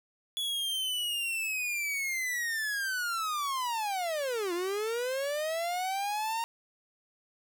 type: linear two-way sweep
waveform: 45% pulse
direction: down then up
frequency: 3409 to 338.8 to 929 Hz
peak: -30 dBFS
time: 0.37-6.44 s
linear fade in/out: 0 ms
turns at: 4.53 s
effects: none